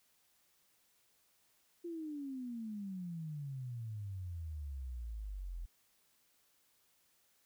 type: exponential sweep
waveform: sine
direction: down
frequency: 349.3 to 40.88 Hz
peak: -40 dBFS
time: 1.84-5.66 s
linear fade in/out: 10 ms
effects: white hiss -73 dBFS RMS until 7.45 s